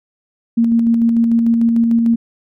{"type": "tone with tremolo", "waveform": "sine", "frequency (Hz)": 231.3, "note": "A#3", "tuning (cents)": -13, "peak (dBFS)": -9, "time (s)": [0.57, 2.16], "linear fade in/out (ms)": 10, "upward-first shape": "square", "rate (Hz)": 6.7, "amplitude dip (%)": 25, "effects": []}